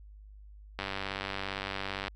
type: click train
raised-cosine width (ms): 0.3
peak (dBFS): -18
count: 127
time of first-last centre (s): 0.79-2.081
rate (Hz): 97.6
effects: added 51 Hz sine -48 dBFS peak until 2.15 s